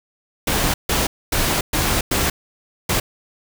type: noise bursts at uneven times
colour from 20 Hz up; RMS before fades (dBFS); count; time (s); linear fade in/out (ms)
pink; -19; 6; 0.47-0.74 / 0.89-1.07 / 1.32-1.61 / 1.73-2.01 / 2.11-2.3 / 2.89-3; 5
effects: none